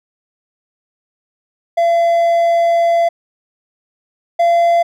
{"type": "tone pair in turn", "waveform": "triangle", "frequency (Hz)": [679, 683.7], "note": ["F5", "F5"], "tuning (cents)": [-49, -37], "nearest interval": "unison", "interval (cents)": 12, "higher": "second", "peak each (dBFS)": [-8, -7], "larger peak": "second", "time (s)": [[1.77, 3.09], [4.39, 4.83]], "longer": "first", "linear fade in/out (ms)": 10, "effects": []}